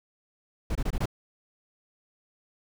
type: noise bursts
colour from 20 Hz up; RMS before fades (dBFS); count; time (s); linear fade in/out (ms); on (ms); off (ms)
brown; -27; 5; 0.7-1.057; 5; 53; 23
effects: none